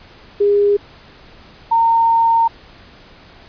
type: tone pair in turn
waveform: sine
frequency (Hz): 407.5 / 916.4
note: G#4 / A#5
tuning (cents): -33 / -30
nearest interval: octave + major second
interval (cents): 1403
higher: second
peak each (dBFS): -10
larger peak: neither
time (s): 0.4-0.77 / 1.71-2.48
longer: second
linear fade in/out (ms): 10
effects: pink hiss -43 dBFS RMS until 3.48 s + resampled to 11025 Hz